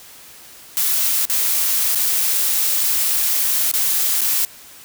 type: noise with dropouts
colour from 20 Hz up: blue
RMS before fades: -18 dBFS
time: 0.77-4.45 s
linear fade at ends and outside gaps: 0 ms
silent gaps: 1.253-1.298 / 1.949-1.956 / 3.714-3.738 / 4.208-4.216 s
effects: white hiss -42 dBFS RMS until 4.84 s